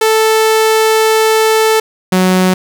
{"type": "tone pair in turn", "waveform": "sawtooth", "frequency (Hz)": [440, 185], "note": ["A4", "F#3"], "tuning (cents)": [0, 0], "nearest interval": "octave + minor third", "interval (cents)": 1500, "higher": "first", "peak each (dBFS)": -4, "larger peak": "neither", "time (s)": [[0.01, 1.8], [2.12, 2.54]], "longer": "first", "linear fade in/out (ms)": 5, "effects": []}